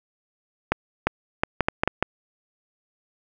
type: clicks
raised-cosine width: 0.5 ms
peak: -4 dBFS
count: 8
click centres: 0.72 / 1.07 / 1.435 / 1.607 / 1.685 / 1.835 / 1.876 / 2.026 s
effects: none